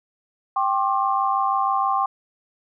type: chord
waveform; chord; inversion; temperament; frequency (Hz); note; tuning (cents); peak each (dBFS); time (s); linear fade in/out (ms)
sine; G suspended fourth; none; equal with one note detuned; 784 / 1068.5 / 1174.7; G5 / C6 / D6; 0 / +36 / 0; -22 / -22 / -25; 0.56-2.06; 5
effects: none